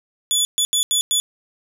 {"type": "tone bursts at uneven times", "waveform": "20% pulse", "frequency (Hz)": 3447, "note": "A7", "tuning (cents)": -36, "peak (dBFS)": -10, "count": 5, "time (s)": [[0.31, 0.45], [0.58, 0.65], [0.73, 0.83], [0.91, 1.01], [1.11, 1.2]], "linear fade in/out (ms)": 0, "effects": []}